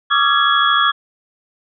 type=tone cluster; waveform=sine; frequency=1144 / 1217 / 1363 / 1671 / 3343 Hz; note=D6 / D#6 / F6 / G#6 / G#7; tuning=-46 / -39 / -43 / +10 / +11 cents; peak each=-18 dBFS; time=0.1-0.92 s; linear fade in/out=20 ms; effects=none